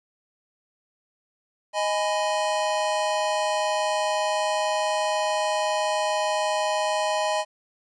square chord, G# minor, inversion second, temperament just, 623 / 830.6 / 996.7 Hz, D#5 / G#5 / B5, +2 / 0 / +16 cents, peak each -26 / -28 / -30 dBFS, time 1.73-7.45 s, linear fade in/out 50 ms, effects resampled to 22050 Hz + 10-bit

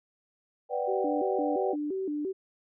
sine chord, G major seventh, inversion first, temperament equal, 493.9 / 587.3 / 740 / 784 Hz, B4 / D5 / F#5 / G5, 0 / 0 / 0 / 0 cents, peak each -31 / -33 / -35 / -34 dBFS, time 0.69-1.76 s, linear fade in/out 50 ms
sine tone with vibrato, 336.5 Hz, E4, 36 cents sharp, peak -29 dBFS, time 0.87-2.33 s, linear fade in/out 20 ms, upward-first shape square, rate 2.9 Hz, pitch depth 220 cents each way
effects none

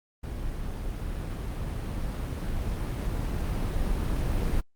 brown noise with level ramp, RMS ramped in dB -34 to -26 dBFS, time 0.23-4.61 s, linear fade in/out 10 ms, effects Opus 32 kbps

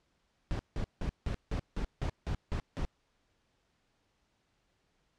brown noise bursts, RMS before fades -33 dBFS, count 10, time 0.51-2.85 s, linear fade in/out 0 ms, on 81 ms, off 170 ms, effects pink hiss -75 dBFS RMS until 5.18 s + low-pass 6000 Hz 12 dB/octave

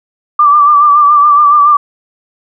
sine tone with vibrato, 1174.7 Hz, D6, in tune, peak -3 dBFS, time 0.39-1.77 s, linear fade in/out 5 ms, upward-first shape sine, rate 7.1 Hz, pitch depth 44 cents each way, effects none

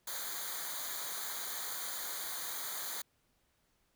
white noise with comb filter, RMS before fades -40 dBFS, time 0.07-3.02 s, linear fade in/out 5 ms, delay 0.37 ms, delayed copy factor -0.9, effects pink hiss -75 dBFS RMS until 3.95 s

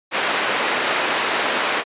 white band-pass noise, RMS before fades -21 dBFS, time 0.11-1.84 s, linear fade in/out 50 ms, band 330 to 2300 Hz, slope 12 dB/octave, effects resampled to 8000 Hz

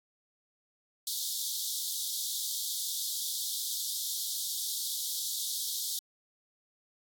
pink high-pass noise, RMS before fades -34 dBFS, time 1.07-5.99 s, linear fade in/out 2 ms, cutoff 3400 Hz, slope 96 dB/octave, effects AAC 64 kbps

